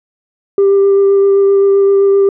sine tone with vibrato, 395.4 Hz, G4, 15 cents sharp, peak -4 dBFS, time 0.58-2.29 s, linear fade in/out 2 ms, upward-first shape sine, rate 7.7 Hz, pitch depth 10 cents each way, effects tanh soft clip ceiling -4 dBFS

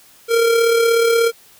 square tone with amplitude modulation, 462.1 Hz, A#4, 15 cents flat, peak -11 dBFS, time 0.28-1.32 s, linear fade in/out 50 ms, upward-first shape sine, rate 36.6 Hz, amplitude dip 40%, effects white hiss -48 dBFS RMS until 1.59 s

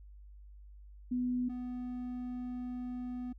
sine / triangle tone pair in turn, 248.2 / 248.2 Hz, B3 / B3, +9 / +9 cents, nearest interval unison, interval 0 cents, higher neither, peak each -30 / -35 dBFS, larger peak first, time 1.11-1.49 / 1.49-3.33 s, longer second, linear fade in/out 10 ms, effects added 50 Hz sine -50 dBFS peak until 3.38 s

